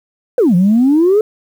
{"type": "exponential two-way sweep", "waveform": "sine", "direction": "down then up", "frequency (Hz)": [536, 170, 442], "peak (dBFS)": -6, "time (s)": [0.38, 1.21], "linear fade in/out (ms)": 2, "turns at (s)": 0.55, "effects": ["tanh soft clip ceiling -4 dBFS", "7-bit"]}